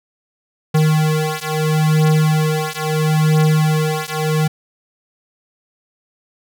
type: beating tone pair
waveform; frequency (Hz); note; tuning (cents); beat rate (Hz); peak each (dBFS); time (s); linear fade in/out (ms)
square; 154.9 / 155.65; D#3 / D#3; -7 / +1; 0.75; -17; 0.74-4.48; 10
effects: none